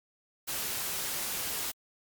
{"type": "noise", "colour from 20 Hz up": "white", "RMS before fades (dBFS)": -34, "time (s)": [0.47, 1.72], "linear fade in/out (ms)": 20, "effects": ["Opus 48 kbps"]}